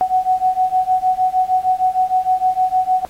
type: beating tone pair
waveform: sine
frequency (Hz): 740 / 746.5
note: F#5 / F#5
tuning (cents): 0 / +15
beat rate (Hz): 6.5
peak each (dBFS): -17 / -16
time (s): 0.01-3.05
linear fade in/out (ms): 0
effects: pink hiss -47 dBFS RMS until 3.09 s + AAC 48 kbps